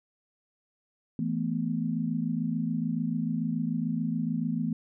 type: chord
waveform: sine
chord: E suspended fourth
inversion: none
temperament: equal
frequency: 164.81 / 220 / 246.9 Hz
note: E3 / A3 / B3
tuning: 0 / 0 / 0 cents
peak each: -31 dBFS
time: 1.19-4.73 s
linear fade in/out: 2 ms
effects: none